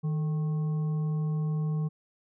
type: harmonic tone with a mistuned harmonic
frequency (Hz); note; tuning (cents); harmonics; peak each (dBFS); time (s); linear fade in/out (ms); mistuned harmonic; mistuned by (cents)
155.56; D#3; 0; 1 / 3 / 5 / 7; -26 / -44 / -52 / -51; 0.03-1.89; 20; 3; -100
effects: none